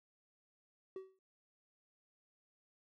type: tone with exponential decay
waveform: triangle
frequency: 380.2 Hz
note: F#4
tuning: 47 cents sharp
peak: -38 dBFS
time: 0.96-1.19 s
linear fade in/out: 2 ms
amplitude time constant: 49 ms
effects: none